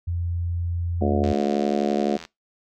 sine tone, 86.2 Hz, F2, 22 cents flat, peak -23 dBFS, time 0.07-1.33 s, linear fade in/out 10 ms
harmonic tone, 71.7 Hz, D2, 41 cents flat, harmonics 3 / 4 / 5 / 6 / 7 / 8 / 9 / 10, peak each -24 / -29 / -26 / -29 / -33 / -30 / -32 / -30 dBFS, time 1.01-2.17 s, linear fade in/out 5 ms
click train, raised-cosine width 0.2 ms, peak -20 dBFS, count 84, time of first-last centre 1.24-2.251 s, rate 82.1 Hz
effects noise-tail reverb RT60 0.2 s tail -23 dB re dry

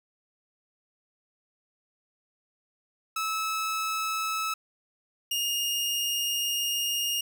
sawtooth tone pair in turn, 1301 / 2839 Hz, E6 / F7, -23 / +28 cents, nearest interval octave + major second, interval 1351 cents, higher second, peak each -24 / -23 dBFS, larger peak second, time 3.16-4.54 / 5.31-7.21 s, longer second, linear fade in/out 5 ms, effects none

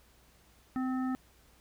harmonic tone, 258.2 Hz, C4, 23 cents flat, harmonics 1 / 3 / 5 / 7, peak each -30 / -42 / -43 / -49 dBFS, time 0.76-1.15 s, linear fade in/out 0 ms, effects added 60 Hz sine -64 dBFS peak until 1.6 s + pink hiss -64 dBFS RMS until 1.6 s

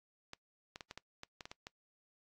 clicks, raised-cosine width 0.2 ms, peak -28 dBFS, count 10, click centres 0.334 / 0.759 / 0.808 / 0.911 / 0.976 / 1.234 / 1.408 / 1.455 / 1.515 / 1.669 s, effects noise-tail reverb RT60 0.1 s tail -22 dB re dry + AAC 48 kbps

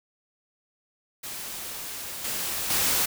white noise with level steps, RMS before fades -36 / -30 / -24 dBFS, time 1.23-3.06 s, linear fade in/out 10 ms, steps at 2.24 / 2.7 s, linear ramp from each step 5 ms, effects none

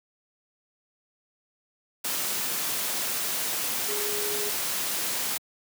sine tone in noise, 415.3 Hz, G#4, in tune, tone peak -33 dBFS, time 3.88-4.5 s, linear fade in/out 10 ms, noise white, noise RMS -29 dBFS, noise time 2.04-5.38 s, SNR -7 dB, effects high-pass 150 Hz 12 dB/octave

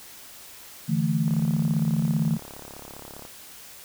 sine chord, D suspended second, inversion none, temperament equal, 146.83 / 164.81 / 220 Hz, D3 / E3 / A3, 0 / 0 / 0 cents, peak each -26 / -24 / -26 dBFS, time 0.88-2.38 s, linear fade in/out 20 ms
click train, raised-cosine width 1 ms, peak -27 dBFS, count 70, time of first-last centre 1.28-3.251 s, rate 35 Hz
effects white hiss -45 dBFS RMS until 3.84 s

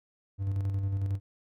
triangle tone with tremolo, 98 Hz, G2, in tune, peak -24 dBFS, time 0.38-1.2 s, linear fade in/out 50 ms, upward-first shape square, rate 11 Hz, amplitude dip 35%, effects none

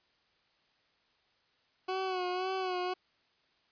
20% pulse tone with vibrato, 370 Hz, F#4, in tune, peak -27 dBFS, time 1.88-2.94 s, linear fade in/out 10 ms, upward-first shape sine, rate 1.9 Hz, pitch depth 47 cents each way, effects white hiss -71 dBFS RMS until 3.71 s + resampled to 11025 Hz

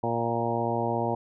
harmonic tone with a mistuned harmonic, 117.1 Hz, A#2, 8 cents sharp, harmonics 1 / 2 / 3 / 4 / 5 / 6 / 7 / 8, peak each -33 / -33 / -33 / -33 / -33 / -33 / -33 / -33 dBFS, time 0.03-1.15 s, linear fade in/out 5 ms, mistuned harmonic 7, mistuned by -20 cents, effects none

